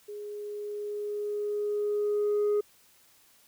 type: tone with level ramp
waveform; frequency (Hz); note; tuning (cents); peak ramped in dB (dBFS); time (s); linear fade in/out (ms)
sine; 415.3; G#4; 0; -37 to -20; 0.08-2.61; 10
effects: tanh soft clip ceiling -22 dBFS + white hiss -61 dBFS RMS until 3.47 s